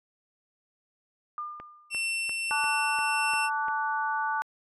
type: tone with exponential decay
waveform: sine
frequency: 1204 Hz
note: D6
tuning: 43 cents sharp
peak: -30 dBFS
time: 1.38-2.12 s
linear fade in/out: 1 ms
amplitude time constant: 160 ms
type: click train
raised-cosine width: 0.5 ms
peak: -27 dBFS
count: 7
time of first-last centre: 1.6-3.683 s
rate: 2.88 Hz
type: tone with tremolo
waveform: 40% pulse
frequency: 2700 Hz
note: E7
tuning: 41 cents sharp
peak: -26 dBFS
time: 1.9-3.5 s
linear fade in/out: 50 ms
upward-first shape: triangle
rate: 1.6 Hz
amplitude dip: 25%
type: chord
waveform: sine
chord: D major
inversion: second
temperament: equal with one note detuned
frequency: 880 / 1156.5 / 1480 Hz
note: A5 / D6 / F#6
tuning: 0 / -27 / 0 cents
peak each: -29 / -33 / -31 dBFS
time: 2.51-4.42 s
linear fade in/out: 0 ms
effects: resampled to 32000 Hz